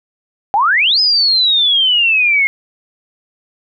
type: exponential two-way sweep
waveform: sine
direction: up then down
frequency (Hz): 766 to 5120 to 2139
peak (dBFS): -9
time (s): 0.54-2.47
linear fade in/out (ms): 0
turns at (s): 1
effects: none